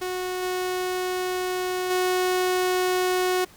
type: tone with level steps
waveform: sawtooth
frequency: 366.6 Hz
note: F#4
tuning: 16 cents flat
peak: -23 / -21 / -17 dBFS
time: 0.01-3.45 s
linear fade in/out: 10 ms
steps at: 0.42 / 1.9 s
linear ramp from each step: 10 ms
effects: pink hiss -51 dBFS RMS until 3.56 s